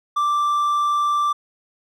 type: tone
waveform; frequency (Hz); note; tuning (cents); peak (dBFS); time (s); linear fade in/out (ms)
triangle; 1174.7; D6; 0; -15; 0.16-1.33; 10
effects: none